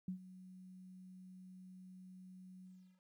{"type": "tone with ADSR envelope", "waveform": "sine", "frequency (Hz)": 185, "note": "F#3", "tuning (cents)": 0, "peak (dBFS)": -37, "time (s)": [0.08, 3.01], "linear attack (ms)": 3, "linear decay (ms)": 96, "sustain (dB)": -16, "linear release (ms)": 360, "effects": ["13-bit"]}